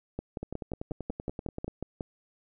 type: two click trains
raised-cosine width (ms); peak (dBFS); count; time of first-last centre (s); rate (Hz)
2; -22 / -20; 14 / 11; 0.43-1.68 / 0.19-2.008; 10.4 / 5.5
effects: none